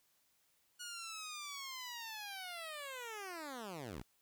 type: linear sweep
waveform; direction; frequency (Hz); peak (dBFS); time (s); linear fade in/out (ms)
10% pulse; down; 1458 to 46.21; -36; 0.79-4.03; 20
effects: white hiss -75 dBFS RMS until 4.21 s